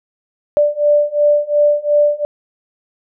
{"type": "beating tone pair", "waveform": "sine", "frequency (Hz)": [587.3, 590.1], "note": ["D5", "D5"], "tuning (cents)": [0, 8], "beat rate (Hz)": 2.8, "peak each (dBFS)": [-14, -13], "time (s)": [0.57, 2.25], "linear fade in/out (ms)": 0, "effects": []}